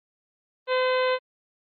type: harmonic tone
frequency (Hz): 511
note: C5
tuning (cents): -41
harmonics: 1 / 2 / 3 / 4 / 5 / 6 / 7 / 8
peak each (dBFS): -22 / -28 / -32 / -34 / -36 / -38 / -39 / -40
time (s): 0.67-1.19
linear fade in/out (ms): 50
effects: Opus 32 kbps